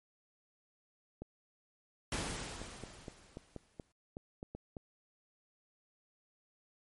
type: clicks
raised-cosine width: 2 ms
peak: -30 dBFS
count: 11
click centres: 1.22 / 2.616 / 2.837 / 3.082 / 3.371 / 3.563 / 3.798 / 4.169 / 4.429 / 4.55 / 4.768 s
type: noise with exponential decay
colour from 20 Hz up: pink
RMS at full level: -36 dBFS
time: 2.12-3.92 s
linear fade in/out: 2 ms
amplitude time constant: 390 ms
effects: MP3 48 kbps